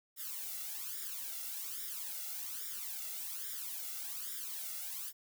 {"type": "noise with flanger", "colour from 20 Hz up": "blue", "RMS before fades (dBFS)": -42, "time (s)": [0.16, 5.13], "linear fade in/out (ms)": 50, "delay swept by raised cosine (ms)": [0.56, 1.48], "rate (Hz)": 1.2, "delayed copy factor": 0.85, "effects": []}